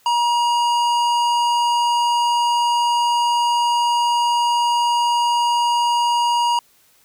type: tone with hard clipping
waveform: sine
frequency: 952 Hz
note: A#5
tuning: 36 cents sharp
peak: -17 dBFS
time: 0.06-6.59 s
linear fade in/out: 2 ms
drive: 14 dB
effects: white hiss -56 dBFS RMS until 7.04 s